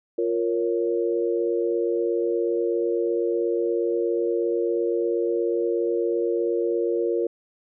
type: chord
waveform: sine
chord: Bb minor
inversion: second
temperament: equal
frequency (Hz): 349.2 / 466.2 / 554.4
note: F4 / Bb4 / Db5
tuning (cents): 0 / 0 / 0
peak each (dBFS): -24 / -24 / -30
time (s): 0.18-7.27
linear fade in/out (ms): 5
effects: none